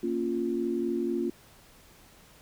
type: chord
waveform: sine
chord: Bb minor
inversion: none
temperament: equal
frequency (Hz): 233.1 / 277.2 / 349.2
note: Bb3 / Db4 / F4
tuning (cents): 0 / 0 / 0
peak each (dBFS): -32 / -33 / -29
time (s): 0.03-1.3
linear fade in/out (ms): 5
effects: pink hiss -56 dBFS RMS until 2.41 s